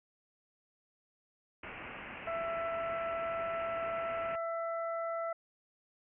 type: low-pass noise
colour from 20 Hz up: white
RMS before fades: -46 dBFS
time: 1.63-4.36 s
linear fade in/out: 5 ms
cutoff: 2800 Hz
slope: 96 dB/octave
type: harmonic tone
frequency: 666 Hz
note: E5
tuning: 18 cents sharp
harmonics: 1 / 2 / 3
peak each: -35 / -39 / -49 dBFS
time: 2.27-5.33 s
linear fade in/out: 5 ms
effects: none